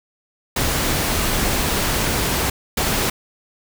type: noise bursts at uneven times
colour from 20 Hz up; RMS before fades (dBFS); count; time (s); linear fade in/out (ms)
pink; -20; 2; 0.56-2.5 / 2.77-3.1; 5
effects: none